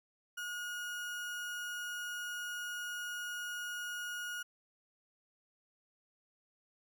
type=tone; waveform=35% pulse; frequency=1442 Hz; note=F#6; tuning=45 cents flat; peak=-37 dBFS; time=0.37-4.43 s; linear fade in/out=10 ms; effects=none